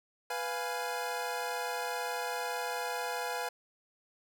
25% pulse chord, F diminished, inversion second, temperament equal, 493.9 / 698.5 / 830.6 Hz, Cb5 / F5 / Ab5, 0 / 0 / 0 cents, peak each -34 / -35 / -34 dBFS, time 0.3-3.49 s, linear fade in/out 5 ms, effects none

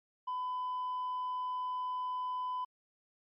triangle tone with tanh clipping, 1004 Hz, B5, 28 cents sharp, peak -34 dBFS, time 0.27-2.65 s, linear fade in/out 10 ms, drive 6 dB, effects MP3 48 kbps

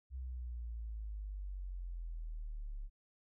sine exponential sweep, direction down, 65.41 to 34.65 Hz, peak -40 dBFS, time 0.1-2.9 s, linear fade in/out 50 ms, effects none

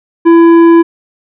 triangle tone with tanh clipping, 334.7 Hz, E4, 26 cents sharp, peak -3 dBFS, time 0.25-0.83 s, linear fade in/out 20 ms, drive 14 dB, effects none

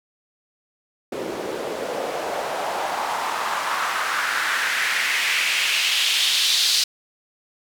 white noise with band-pass filter sweep, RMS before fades -23 dBFS, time 1.12-6.84 s, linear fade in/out 5 ms, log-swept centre 370 to 4300 Hz, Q 2.4, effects none

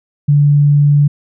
sine tone, 145.1 Hz, D3, 21 cents flat, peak -6 dBFS, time 0.28-1.08 s, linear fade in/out 10 ms, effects none

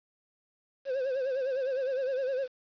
triangle tone with vibrato, 527 Hz, C5, 12 cents sharp, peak -26 dBFS, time 0.85-2.48 s, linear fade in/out 50 ms, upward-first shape sine, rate 9.8 Hz, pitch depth 87 cents each way, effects resampled to 11025 Hz + 9-bit

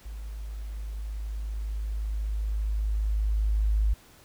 sine tone with level ramp, 52.6 Hz, G#1, 23 cents sharp, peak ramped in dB -35 to -20 dBFS, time 0.05-3.94 s, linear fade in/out 10 ms, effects pink hiss -55 dBFS RMS until 4.24 s

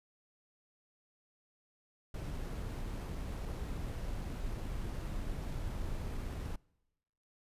brown noise with sample-and-hold, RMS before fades -39 dBFS, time 2.14-6.56 s, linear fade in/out 5 ms, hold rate 11025 Hz, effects noise-tail reverb RT60 1.0 s tail -26 dB re dry + resampled to 32000 Hz

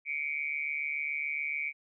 sine tone with amplitude modulation, 2285 Hz, D7, 48 cents flat, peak -27 dBFS, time 0.05-1.73 s, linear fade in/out 50 ms, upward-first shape sine, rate 147 Hz, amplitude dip 90%, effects none

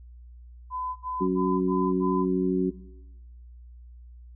sine tone bursts, 1010 Hz, B5, 39 cents sharp, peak -29 dBFS, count 5, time 0.7-2.256 s, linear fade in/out 50 ms, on 260 ms, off 64 ms
harmonic tone, 92.5 Hz, F#2, in tune, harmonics 2 / 3 / 4, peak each -26 / -27 / -25 dBFS, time 1.2-2.71 s, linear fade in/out 20 ms
effects noise-tail reverb RT60 1.0 s tail -18 dB re dry + added 60 Hz sine -44 dBFS peak until 4.35 s

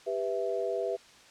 sine chord, E minor, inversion first, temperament just, 395.6 / 494.4 / 659.3 Hz, G4 / B4 / E5, +16 / +2 / 0 cents, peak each -33 dBFS, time 0.06-0.97 s, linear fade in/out 20 ms, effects white hiss -55 dBFS RMS until 1.3 s + low-pass 6000 Hz 12 dB/octave

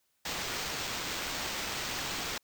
violet noise with sample-and-hold, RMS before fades -36 dBFS, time 0.25-2.38 s, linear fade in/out 5 ms, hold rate 11025 Hz, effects white hiss -75 dBFS RMS until 2.43 s

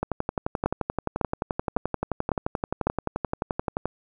two click trains, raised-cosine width 1 ms, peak -11 / -9 dBFS, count 45 / 5, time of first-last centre 0.03-3.856 / 0.66-2.87 s, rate 11.5 / 1.81 Hz, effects none

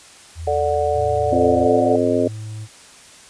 sine tone with vibrato, 82.41 Hz, E2, in tune, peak -27 dBFS, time 0.35-1.69 s, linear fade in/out 50 ms, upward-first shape sine, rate 14 Hz, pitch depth 19 cents each way
sine chord, D major, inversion second, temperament just, 440.5 / 587.3 / 734.2 Hz, A4 / D5 / F#5, +2 / 0 / -14 cents, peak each -22 / -20 / -21 dBFS, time 0.47-1.96 s, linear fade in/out 5 ms
triangle tone with pitch glide, 110 to 108.17 Hz, A2 to A2, 0 to -29 cents, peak -26 dBFS, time 0.93-2.68 s, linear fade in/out 50 ms, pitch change -29 cents, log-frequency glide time 1.2-2.48 s
harmonic tone, 87.31 Hz, F2, in tune, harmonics 3 / 4 / 5 / 6 / 7, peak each -20 / -23 / -21 / -24 / -21 dBFS, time 1.32-2.28 s, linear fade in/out 5 ms
effects white hiss -44 dBFS RMS until 3.29 s + resampled to 22050 Hz

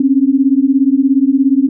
sine beating tone pair, 262.6 / 279.6 Hz, C4 / C#4, +6 / +15 cents, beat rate 17 Hz, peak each -11 dBFS, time 0-1.69 s, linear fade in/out 5 ms, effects none

